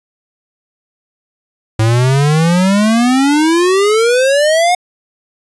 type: exponential sweep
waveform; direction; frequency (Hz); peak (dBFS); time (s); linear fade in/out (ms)
square; up; 108.4 to 730; -9; 1.79-4.75; 5
effects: resampled to 24000 Hz + 8-bit